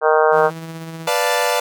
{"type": "harmonic tone", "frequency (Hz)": 155.56, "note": "D#3", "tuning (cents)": 0, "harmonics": [3, 4, 5, 6, 7, 8, 9, 10], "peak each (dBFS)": [-15, -17, -19, -21, -22, -23, -24, -25], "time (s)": [0.01, 0.51], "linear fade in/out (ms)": 50}
{"type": "tone with tremolo", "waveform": "sawtooth", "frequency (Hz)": 163.2, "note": "E3", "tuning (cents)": -17, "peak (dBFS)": -24, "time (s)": [0.31, 1.1], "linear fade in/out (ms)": 50, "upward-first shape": "sine", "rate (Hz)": 16, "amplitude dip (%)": 30}
{"type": "chord", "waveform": "sawtooth", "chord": "B half-diminished seventh", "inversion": "none", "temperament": "equal", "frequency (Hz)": [493.9, 587.3, 698.5, 880], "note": ["B4", "D5", "F5", "A5"], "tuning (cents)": [0, 0, 0, 0], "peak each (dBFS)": [-17, -17, -19, -18], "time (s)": [1.07, 1.6], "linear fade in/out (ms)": 5}
{"effects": []}